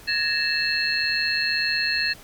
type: tone cluster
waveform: sine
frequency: 1691 / 1833 / 2642 / 4180 / 4336 Hz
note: G#6 / A#6 / E7 / C8 / C#8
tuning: +31 / -30 / +3 / -2 / -39 cents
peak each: -27 dBFS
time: 0.07-2.14 s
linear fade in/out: 20 ms
effects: pink hiss -46 dBFS RMS until 2.23 s + MP3 96 kbps